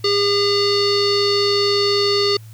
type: tone with low-pass filter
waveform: square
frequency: 404.8 Hz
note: G#4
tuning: 44 cents flat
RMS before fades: -17 dBFS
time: 0.04-2.37 s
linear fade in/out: 5 ms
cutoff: 4500 Hz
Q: 8.1
effects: added 110 Hz sine -36 dBFS peak until 2.53 s + white hiss -51 dBFS RMS until 2.53 s